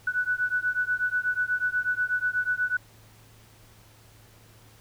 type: beating tone pair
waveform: sine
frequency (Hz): 1480 / 1488.2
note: F#6 / F#6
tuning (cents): 0 / +10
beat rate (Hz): 8.2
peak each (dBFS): -27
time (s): 0.07-2.77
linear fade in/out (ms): 5
effects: added 109 Hz sine -55 dBFS peak until 4.8 s + pink hiss -56 dBFS RMS until 4.8 s

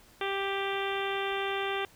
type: harmonic tone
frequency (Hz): 393.1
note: G4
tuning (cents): +5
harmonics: 1 / 2 / 3 / 4 / 5 / 6 / 7 / 8 / 9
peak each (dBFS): -33 / -36 / -38 / -39 / -40 / -41 / -41 / -42 / -43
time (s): 0.21-1.85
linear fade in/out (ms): 2
effects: pink hiss -58 dBFS RMS until 1.95 s

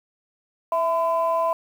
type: tone pair together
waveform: sine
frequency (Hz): 659.3 / 1013.3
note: E5 / B5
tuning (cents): 0 / +44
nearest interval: perfect fifth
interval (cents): 744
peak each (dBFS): -21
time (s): 0.72-1.53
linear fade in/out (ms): 2
effects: tanh soft clip ceiling -13 dBFS + 8-bit

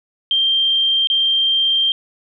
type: tone with dropouts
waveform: sine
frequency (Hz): 3169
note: G7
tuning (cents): +18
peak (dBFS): -13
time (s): 0.31-1.92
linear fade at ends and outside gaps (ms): 1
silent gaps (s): 1.072-1.1
effects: none

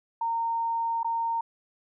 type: tone with dropouts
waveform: sine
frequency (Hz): 920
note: A#5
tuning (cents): -23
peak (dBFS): -25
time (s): 0.21-1.41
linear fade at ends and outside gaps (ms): 5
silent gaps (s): 1.032-1.045
effects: none

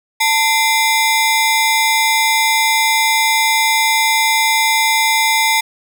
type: ring-modulated tone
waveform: sawtooth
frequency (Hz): 1480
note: F#6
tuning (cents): 0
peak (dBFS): -5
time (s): 0.2-5.61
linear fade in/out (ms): 10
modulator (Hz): 590
effects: none

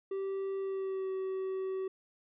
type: tone with pitch glide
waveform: triangle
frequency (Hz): 388.7 to 380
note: G4 to F#4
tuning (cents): -15 to +46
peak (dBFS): -31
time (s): 0.11-1.88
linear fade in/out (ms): 5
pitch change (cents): -39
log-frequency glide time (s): 0.59-1.11
effects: resampled to 8000 Hz

